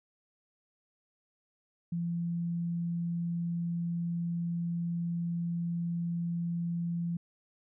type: tone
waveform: sine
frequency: 170.6 Hz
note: F3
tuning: 40 cents flat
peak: -30 dBFS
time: 1.92-7.17 s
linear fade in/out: 5 ms
effects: none